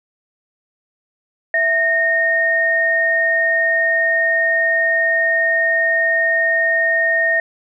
sine tone pair together, 659.3 / 1845 Hz, E5 / A#6, 0 / -18 cents, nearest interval octave + tritone, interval 1782 cents, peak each -20 / -14 dBFS, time 1.54-7.4 s, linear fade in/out 2 ms, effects none

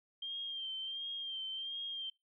sine tone with vibrato, 3176 Hz, G7, 22 cents sharp, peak -38 dBFS, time 0.22-2.1 s, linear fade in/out 5 ms, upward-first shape sine, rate 1.4 Hz, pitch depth 43 cents each way, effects noise-tail reverb RT60 0.2 s tail -23 dB re dry

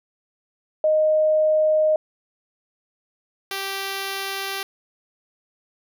sine / 5% pulse tone pair in turn, 620 / 390.6 Hz, D#5 / G4, -6 / -6 cents, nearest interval minor sixth, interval 800 cents, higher first, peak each -15 dBFS, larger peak neither, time 0.84-1.96 / 3.51-4.63 s, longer neither, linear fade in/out 2 ms, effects none

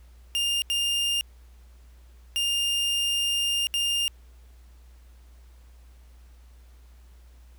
40% pulse tone bursts at uneven times, 2810 Hz, F7, 10 cents sharp, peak -22 dBFS, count 4, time 0.35-0.62 / 0.7-1.21 / 2.36-3.67 / 3.74-4.08 s, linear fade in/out 0 ms, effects added 60 Hz sine -48 dBFS peak until 7.58 s + pink hiss -63 dBFS RMS until 7.58 s

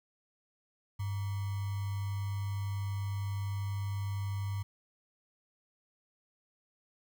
sine tone with sample-and-hold, 99.3 Hz, G2, 23 cents sharp, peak -32 dBFS, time 0.99-4.63 s, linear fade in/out 10 ms, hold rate 1050 Hz, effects none

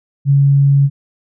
sine tone, 139.8 Hz, C#3, 15 cents sharp, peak -7 dBFS, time 0.25-0.9 s, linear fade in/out 50 ms, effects none

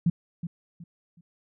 sine tone with echo, 170 Hz, F3, 46 cents flat, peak -18 dBFS, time 0.06-0.1 s, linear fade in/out 5 ms, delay 370 ms, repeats 3, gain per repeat -11 dB, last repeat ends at 1.21 s, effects none

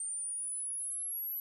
sine linear sweep, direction up, 8820 to 11840 Hz, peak -35 dBFS, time 0-1.4 s, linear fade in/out 2 ms, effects none

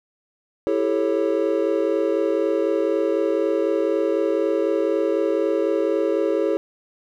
triangle chord, A dominant seventh, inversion second, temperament just, 330 / 396 / 440 / 550 Hz, E4 / G4 / A4 / C#5, +2 / +18 / 0 / -14 cents, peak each -22 dBFS, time 0.67-6.57 s, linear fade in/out 0 ms, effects none

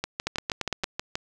two click trains, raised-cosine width 0.2 ms, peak -9 / -11 dBFS, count 6 / 8, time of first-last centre 0.27-0.841 / 0.04-1.155 s, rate 8.75 / 6.28 Hz, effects none

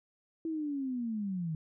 sine linear sweep, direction down, 329.6 to 153.5 Hz, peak -32 dBFS, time 0.45-1.55 s, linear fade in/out 2 ms, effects none

